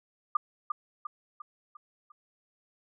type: tone with echo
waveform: sine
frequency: 1200 Hz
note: D6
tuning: 37 cents sharp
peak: -21 dBFS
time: 0.35-0.37 s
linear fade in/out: 5 ms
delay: 350 ms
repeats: 5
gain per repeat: -6 dB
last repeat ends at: 2.12 s
effects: none